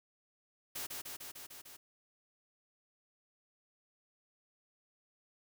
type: noise with echo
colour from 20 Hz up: white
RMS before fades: -41 dBFS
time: 0.75-0.87 s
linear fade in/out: 10 ms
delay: 150 ms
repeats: 6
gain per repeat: -2 dB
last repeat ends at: 1.77 s
effects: none